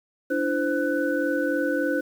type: tone cluster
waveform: sine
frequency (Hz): 291.6 / 335 / 518 / 1493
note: D4 / E4 / C5 / F#6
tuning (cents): -12 / +28 / -17 / +15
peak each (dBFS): -26 / -29 / -26 / -29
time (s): 0.3-2.01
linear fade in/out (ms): 10
effects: 8-bit